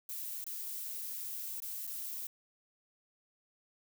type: noise with dropouts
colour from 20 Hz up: violet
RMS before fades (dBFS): -41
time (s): 0.09-2.27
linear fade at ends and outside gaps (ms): 2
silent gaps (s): 0.442-0.465 / 1.602-1.621 / 1.869-1.874
effects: none